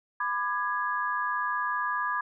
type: chord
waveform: sine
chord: G# diminished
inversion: first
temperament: just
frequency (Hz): 996.7 / 1196.1 / 1661.2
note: B5 / D6 / G#6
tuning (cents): +16 / +31 / 0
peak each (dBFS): -31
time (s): 0.2-2.21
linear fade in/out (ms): 5
effects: none